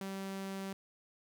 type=tone; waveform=sawtooth; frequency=193.8 Hz; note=G3; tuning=20 cents flat; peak=-35 dBFS; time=0.01-0.73 s; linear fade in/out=2 ms; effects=none